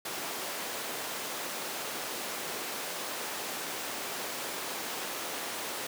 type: high-pass noise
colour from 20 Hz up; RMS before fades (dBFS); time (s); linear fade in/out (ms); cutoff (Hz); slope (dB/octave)
pink; -37; 0.05-5.87; 5; 370; 12
effects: none